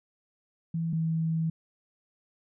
sine tone pair in turn, 164.81 / 162.07 Hz, E3 / E3, 0 / -29 cents, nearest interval unison, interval 29 cents, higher first, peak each -27 / -25 dBFS, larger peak second, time 0.74-0.93 / 0.93-1.5 s, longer second, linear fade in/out 5 ms, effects none

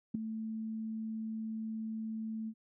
sine tone with ADSR envelope, 220.8 Hz, A3, 6 cents sharp, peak -26 dBFS, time 0.14-2.54 s, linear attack 10 ms, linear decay 4 ms, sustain -10 dB, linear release 60 ms, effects none

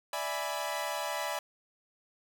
sawtooth chord, E dominant seventh, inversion third, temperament equal, 587.3 / 659.3 / 830.6 / 987.8 Hz, D5 / E5 / G#5 / B5, 0 / 0 / 0 / 0 cents, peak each -34 / -35 / -35 / -34 dBFS, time 0.13-1.39 s, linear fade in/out 2 ms, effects none

